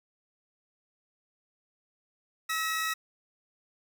sawtooth tone pair together, 1295 / 1913 Hz, E6 / A#6, -31 / +44 cents, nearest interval perfect fifth, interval 675 cents, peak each -28 dBFS, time 2.49-2.94 s, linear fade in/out 10 ms, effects none

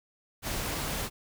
pink noise, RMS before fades -33 dBFS, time 0.42-1.1 s, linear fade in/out 50 ms, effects none

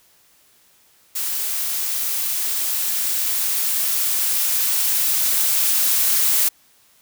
blue noise with level ramp, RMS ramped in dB -24 to -17 dBFS, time 1.15-6.49 s, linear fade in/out 10 ms, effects white hiss -56 dBFS RMS until 7.01 s

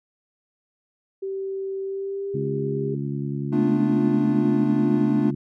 sine tone with pitch glide, 387.5 to 398.6 Hz, G4 to G4, -20 to +29 cents, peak -26 dBFS, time 1.22-2.95 s, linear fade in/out 10 ms, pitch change +49 cents, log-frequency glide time 1.82-2.38 s
harmonic tone, 70.3 Hz, C#2, 25 cents sharp, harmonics 2 / 3 / 4 / 5, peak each -27 / -31 / -33 / -35 dBFS, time 2.34-5.35 s, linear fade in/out 5 ms
triangle chord, B half-diminished seventh, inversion third, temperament equal with one note detuned, 220 / 248.8 / 293.7 / 349.2 Hz, A3 / B3 / D4 / F4, 0 / +13 / 0 / 0 cents, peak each -20 / -25 / -20 / -26 dBFS, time 3.52-5.31 s, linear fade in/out 10 ms
effects none

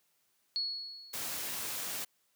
sine tone with exponential decay, 4361 Hz, C#8, 29 cents flat, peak -29 dBFS, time 0.56-1.58 s, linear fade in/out 0 ms, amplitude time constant 220 ms
white noise, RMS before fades -38 dBFS, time 1.13-2.05 s, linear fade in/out 10 ms
effects white hiss -74 dBFS RMS until 2.35 s + high-pass 100 Hz 12 dB/octave

